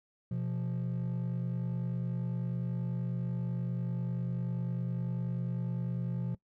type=tone pair together; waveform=triangle; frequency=124.47 / 174.61 Hz; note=B2 / F3; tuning=+14 / 0 cents; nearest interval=tritone; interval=586 cents; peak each=-31 / -32 dBFS; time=0.31-6.35 s; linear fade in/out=5 ms; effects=noise-tail reverb RT60 0.1 s tail -21 dB re dry + tanh soft clip ceiling -25 dBFS